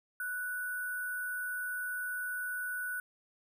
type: tone with sample-and-hold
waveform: sine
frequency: 1480 Hz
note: F#6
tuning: in tune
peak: -34 dBFS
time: 0.2-3 s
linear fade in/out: 2 ms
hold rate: 11025 Hz
effects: none